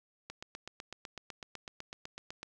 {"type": "click train", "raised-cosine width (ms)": 0.2, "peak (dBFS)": -25, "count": 18, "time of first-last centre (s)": [0.3, 2.43], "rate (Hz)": 7.98, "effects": []}